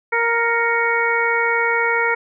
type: harmonic tone with a mistuned harmonic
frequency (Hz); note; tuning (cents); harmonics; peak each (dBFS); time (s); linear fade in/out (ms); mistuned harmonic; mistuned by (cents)
466.2; A#4; 0; 1 / 2 / 3 / 4 / 5; -22 / -22 / -22 / -22 / -22; 0.12-2.15; 10; 5; -80
effects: none